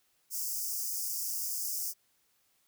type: high-pass noise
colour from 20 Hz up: white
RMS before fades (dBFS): -35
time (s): 0.3-1.94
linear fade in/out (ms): 50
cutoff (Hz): 4900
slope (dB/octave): 96
effects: white hiss -72 dBFS RMS until 2.67 s